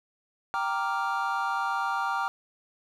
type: chord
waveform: triangle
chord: G minor seventh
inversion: none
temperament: equal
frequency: 784 / 932.3 / 1174.7 / 1396.9 Hz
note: G5 / Bb5 / D6 / F6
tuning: 0 / 0 / 0 / 0 cents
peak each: -30 dBFS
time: 0.54-2.28 s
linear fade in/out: 0 ms
effects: none